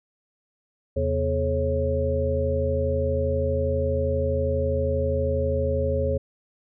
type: tone cluster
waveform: sine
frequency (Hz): 81.3 / 133.7 / 243.7 / 425 / 545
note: E2 / C3 / B3 / G#4 / C#5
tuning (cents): -23 / +38 / -23 / +40 / -29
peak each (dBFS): -25 / -32 / -33 / -29 / -25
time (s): 0.96-6.18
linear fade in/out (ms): 10
effects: none